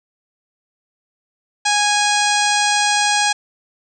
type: harmonic tone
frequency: 827 Hz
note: G#5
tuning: 8 cents flat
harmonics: 1 / 2 / 3 / 4 / 5 / 6 / 7 / 8 / 9 / 10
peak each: -18 / -21 / -23 / -24 / -25 / -26 / -26 / -27 / -28 / -28 dBFS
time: 1.65-3.33 s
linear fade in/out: 10 ms
effects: none